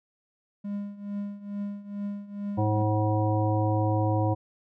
triangle tone with tremolo, 202.9 Hz, G#3, 40 cents flat, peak -26 dBFS, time 0.64-2.83 s, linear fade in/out 10 ms, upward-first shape triangle, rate 2.3 Hz, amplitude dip 85%
harmonic tone, 106.8 Hz, G#2, 49 cents sharp, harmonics 1 / 3 / 5 / 7 / 9, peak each -24 / -29 / -31 / -32 / -34 dBFS, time 2.57-4.35 s, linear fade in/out 20 ms
effects none

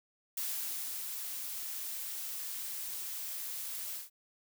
blue noise with ADSR envelope, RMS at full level -36 dBFS, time 0.37-4.1 s, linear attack 5 ms, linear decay 640 ms, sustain -4 dB, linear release 150 ms, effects none

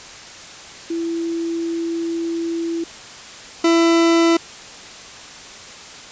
sine / 40% pulse tone pair in turn, 333.7 / 333.7 Hz, E4 / E4, +21 / +21 cents, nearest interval unison, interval 0 cents, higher neither, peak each -20 / -11 dBFS, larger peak second, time 0.9-2.84 / 3.64-4.37 s, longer first, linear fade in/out 5 ms, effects white hiss -37 dBFS RMS until 6.11 s + resampled to 16000 Hz

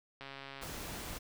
click train, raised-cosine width 0.3 ms, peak -30 dBFS, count 59, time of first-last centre 0.21-0.633 s, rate 137 Hz
pink noise, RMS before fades -43 dBFS, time 0.61-1.19 s, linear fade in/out 20 ms
effects none

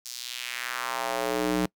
square tone with high-pass filter sweep, 61.4 Hz, B1, 9 cents flat, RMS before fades -30 dBFS, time 0.05-1.66 s, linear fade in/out 5 ms, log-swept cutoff 5700 to 220 Hz, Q 1.8, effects noise-tail reverb RT60 0.1 s tail -25 dB re dry

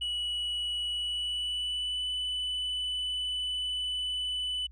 sine tone with pitch glide, 2935 to 2991 Hz, F#7 to F#7, -15 to +18 cents, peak -27 dBFS, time 0.01-4.67 s, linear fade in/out 10 ms, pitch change +33 cents, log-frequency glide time 0.9-2.08 s, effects tanh soft clip ceiling -29 dBFS + added 60 Hz sine -48 dBFS peak until 4.71 s

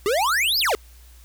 square exponential two-way sweep, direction up then down, 380 to 5274 to 380 Hz, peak -19 dBFS, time 0.06-0.75 s, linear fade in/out 0 ms, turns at 0.59 s, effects added 60 Hz sine -45 dBFS peak until 1.24 s + white hiss -54 dBFS RMS until 1.24 s

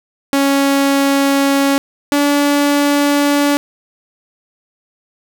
sawtooth tone pair in turn, 277.2 / 287.5 Hz, C#4 / D4, 0 / -37 cents, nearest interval minor second, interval 63 cents, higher second, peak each -7 dBFS, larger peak neither, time 0.33-1.78 / 2.12-3.57 s, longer neither, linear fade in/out 0 ms, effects none

